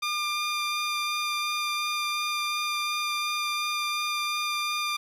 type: tone with vibrato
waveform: 15% pulse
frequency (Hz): 1200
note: D6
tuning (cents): +37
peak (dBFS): -20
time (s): 0.02-4.97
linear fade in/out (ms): 10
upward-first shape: sine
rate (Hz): 2.8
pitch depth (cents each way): 9
effects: low-pass 10000 Hz 12 dB/octave + 10-bit